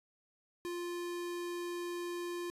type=tone; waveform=square; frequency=349.2 Hz; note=F4; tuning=in tune; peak=-38 dBFS; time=0.65-2.5 s; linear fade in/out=0 ms; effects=resampled to 32000 Hz + 13-bit